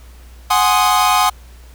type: chord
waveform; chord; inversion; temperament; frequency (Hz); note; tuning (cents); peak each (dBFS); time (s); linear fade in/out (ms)
45% pulse; Ab dominant seventh; third; equal; 740 / 830.6 / 1046.5 / 1244.5; Gb5 / Ab5 / C6 / Eb6; 0 / 0 / 0 / 0; -17; 0.5-1.3; 10
effects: added 60 Hz sine -37 dBFS peak until 1.74 s + pink hiss -48 dBFS RMS until 1.74 s